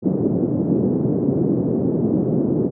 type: band-pass noise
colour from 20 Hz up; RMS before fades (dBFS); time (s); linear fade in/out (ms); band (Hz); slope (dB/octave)
white; -19; 0.02-2.71; 50; 130 to 370; 24
effects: none